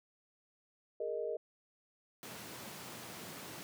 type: chord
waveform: sine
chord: Ab suspended second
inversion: none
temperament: equal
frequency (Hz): 415.3 / 466.2 / 622.3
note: Ab4 / Bb4 / Eb5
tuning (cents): 0 / 0 / 0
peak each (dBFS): -41 / -38 / -40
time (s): 1-1.37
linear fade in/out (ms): 5
type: high-pass noise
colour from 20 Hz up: pink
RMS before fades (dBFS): -48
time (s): 2.23-3.63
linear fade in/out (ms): 0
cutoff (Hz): 120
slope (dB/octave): 24
effects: none

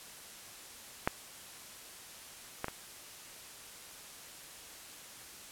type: clicks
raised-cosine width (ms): 0.5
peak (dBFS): -12 / -18 / -22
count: 3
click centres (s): 1.075 / 2.644 / 2.683
effects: white hiss -50 dBFS RMS until 5.51 s + low-pass 12000 Hz 12 dB/octave

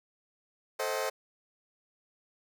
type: chord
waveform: sawtooth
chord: A diminished seventh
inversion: none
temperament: just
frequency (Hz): 440 / 528 / 633.6 / 760.3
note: A4 / C5 / Eb5 / Gb5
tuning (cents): 0 / +16 / +31 / +47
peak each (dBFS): -32 / -30 / -32 / -36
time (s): 0.79-1.1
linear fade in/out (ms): 10
effects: none

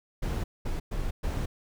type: noise bursts at uneven times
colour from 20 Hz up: brown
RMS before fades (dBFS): -30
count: 4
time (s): 0.22-0.44 / 0.65-0.8 / 0.91-1.11 / 1.23-1.46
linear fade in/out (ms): 10
effects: none

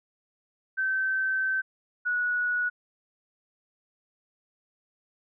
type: tone pair in turn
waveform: sine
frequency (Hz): 1543 / 1464.1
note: G6 / F#6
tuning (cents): -28 / -19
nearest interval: minor second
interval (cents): 91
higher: first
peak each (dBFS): -24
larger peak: neither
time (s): 0.77-1.62 / 2.05-2.7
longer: first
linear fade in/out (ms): 20
effects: none

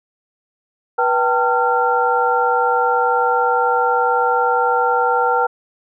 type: tone cluster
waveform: sine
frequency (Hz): 487.8 / 778 / 898 / 1379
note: B4 / G5 / A5 / F6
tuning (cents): -21 / -13 / +35 / -22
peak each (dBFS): -19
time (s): 0.98-5.47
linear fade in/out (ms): 10
effects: none

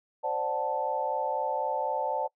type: chord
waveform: sine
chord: D dominant seventh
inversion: third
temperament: equal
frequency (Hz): 523.3 / 587.3 / 740 / 880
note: C5 / D5 / F#5 / A5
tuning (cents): 0 / 0 / 0 / 0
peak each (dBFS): -34 / -33 / -35 / -30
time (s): 0.23-2.28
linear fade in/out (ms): 20
effects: noise-tail reverb RT60 0.1 s tail -23 dB re dry

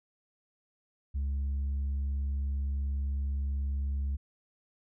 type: tone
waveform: sine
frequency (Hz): 69.3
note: C#2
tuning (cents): 0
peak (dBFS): -26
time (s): 1.14-4.17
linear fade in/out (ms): 20
effects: tanh soft clip ceiling -28 dBFS

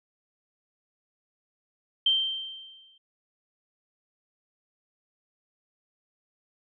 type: tone with exponential decay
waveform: sine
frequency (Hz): 3136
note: G7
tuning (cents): 0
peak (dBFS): -18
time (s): 2.06-2.98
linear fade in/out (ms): 5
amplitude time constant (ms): 200
effects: none

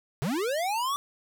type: linear sweep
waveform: square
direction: up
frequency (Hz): 120 to 1174.7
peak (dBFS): -27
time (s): 0.22-0.96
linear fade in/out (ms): 0
effects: none

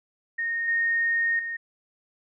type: tone with level steps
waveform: sine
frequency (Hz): 1849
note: A#6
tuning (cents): -15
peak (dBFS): -25 / -21 / -29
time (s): 0.38-1.57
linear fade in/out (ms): 10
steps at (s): 0.68 / 1.39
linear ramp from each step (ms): 2
effects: none

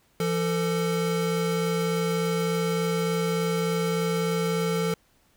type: tone pair together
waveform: square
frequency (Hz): 170 / 446.6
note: F3 / A4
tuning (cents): -46 / +26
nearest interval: octave + perfect fourth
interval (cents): 1672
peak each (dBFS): -27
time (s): 0.2-4.94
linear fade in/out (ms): 2
effects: pink hiss -64 dBFS RMS until 5.36 s

